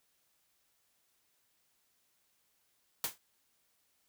white noise with exponential decay, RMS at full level -30 dBFS, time 3.04-3.18 s, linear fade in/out 2 ms, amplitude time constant 29 ms, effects white hiss -75 dBFS RMS until 4.08 s

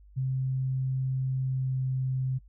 sine tone with pitch glide, 131.3 to 130.47 Hz, C3 to C3, +6 to -5 cents, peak -26 dBFS, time 0.16-2.39 s, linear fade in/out 20 ms, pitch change -11 cents, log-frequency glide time 1.43-1.84 s, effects noise-tail reverb RT60 0.1 s tail -23 dB re dry + added 50 Hz sine -51 dBFS peak until 2.48 s

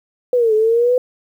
sine linear two-way sweep, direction down then up, 506 to 426.6 to 506 Hz, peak -11 dBFS, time 0.33-0.98 s, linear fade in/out 2 ms, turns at 0.54 s, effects 8-bit

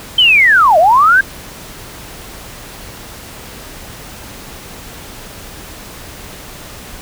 sine linear two-way sweep, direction down then up, 3136 to 600 to 1621 Hz, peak -5 dBFS, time 0.18-1.21 s, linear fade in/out 5 ms, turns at 0.78 s, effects pink hiss -32 dBFS RMS until 7.01 s

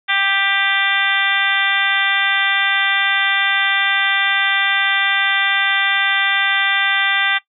harmonic tone, 393.9 Hz, G4, 8 cents sharp, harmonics 2 / 3 / 4 / 5 / 6 / 7 / 8 / 9, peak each -25 / -25 / -20 / -19 / -23 / -25 / -25 / -22 dBFS, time 0.08-7.39 s, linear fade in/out 20 ms, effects noise-tail reverb RT60 0.1 s tail -18 dB re dry

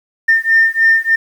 sine beating tone pair, 1806 / 1809.3 Hz, A6 / A6, +45 / +48 cents, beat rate 3.3 Hz, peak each -11 dBFS, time 0.28-1.16 s, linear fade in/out 10 ms, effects tanh soft clip ceiling -2 dBFS + 7-bit

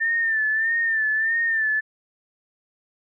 sine tone with vibrato, 1789 Hz, A6, 28 cents sharp, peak -19 dBFS, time 0-1.81 s, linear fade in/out 20 ms, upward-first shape sine, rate 1.6 Hz, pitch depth 58 cents each way, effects none

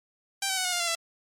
5% pulse tone with pitch steps, 784 / 763.4 / 743.4 / 723.9 / 704.9 / 686.5 / 668.5 Hz, G5 / G5 / F#5 / F#5 / F5 / F5 / E5, 0 / -46 / +8 / -38 / +16 / -30 / +24 cents, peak -14 dBFS, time 0.42-0.952 s, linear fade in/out 5 ms, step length 76 ms, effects MP3 64 kbps

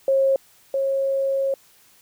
sine tone pair in turn, 540 / 543.4 Hz, C#5 / C#5, -45 / -35 cents, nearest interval unison, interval 10 cents, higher second, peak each -15 / -19 dBFS, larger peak first, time 0.08-0.36 / 0.74-1.54 s, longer second, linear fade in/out 2 ms, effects white hiss -55 dBFS RMS until 2.01 s

